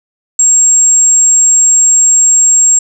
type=tone; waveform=sine; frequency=7540 Hz; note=A#8; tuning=19 cents sharp; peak=-4 dBFS; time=0.39-2.79 s; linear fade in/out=5 ms; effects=none